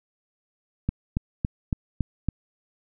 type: click train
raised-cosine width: 5 ms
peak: -11 dBFS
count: 6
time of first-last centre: 0.89-2.287 s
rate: 3.58 Hz
effects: none